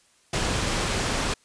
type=low-pass noise; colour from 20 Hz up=pink; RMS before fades=-26 dBFS; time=0.33-1.34 s; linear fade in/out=5 ms; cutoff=8900 Hz; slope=12 dB/octave; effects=white hiss -61 dBFS RMS until 1.44 s + resampled to 22050 Hz